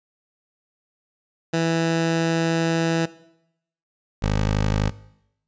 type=tone pair in turn; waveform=15% pulse; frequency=164.81 / 51.91 Hz; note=E3 / G#1; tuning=0 / 0 cents; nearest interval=octave + minor sixth; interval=2000 cents; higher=first; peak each=-13 dBFS; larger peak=neither; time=1.53-3.06 / 4.22-4.9 s; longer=first; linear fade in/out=10 ms; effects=noise-tail reverb RT60 0.8 s tail -19 dB re dry + resampled to 16000 Hz